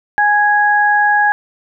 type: tone pair together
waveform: sine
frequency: 830 / 1658.4 Hz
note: G#5 / G#6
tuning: -1 / -3 cents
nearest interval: octave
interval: 1198 cents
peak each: -12 dBFS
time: 0.18-1.32 s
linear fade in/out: 0 ms
effects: none